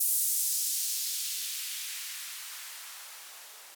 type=noise with band-pass filter sweep; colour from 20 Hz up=violet; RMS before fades=-34 dBFS; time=0-3.75 s; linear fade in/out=10 ms; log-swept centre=10000 to 540 Hz; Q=0.99; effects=none